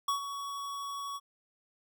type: tone with ADSR envelope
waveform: square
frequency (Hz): 1122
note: C#6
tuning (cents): +21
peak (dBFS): -27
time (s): 0.08-1.2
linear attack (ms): 6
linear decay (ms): 110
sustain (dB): -10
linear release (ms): 39
effects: none